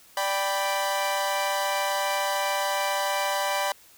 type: chord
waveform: sawtooth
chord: G major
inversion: second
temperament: equal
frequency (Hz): 587.3 / 784 / 987.8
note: D5 / G5 / B5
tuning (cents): 0 / 0 / 0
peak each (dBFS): -25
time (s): 0.17-3.72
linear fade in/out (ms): 2
effects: white hiss -54 dBFS RMS until 3.97 s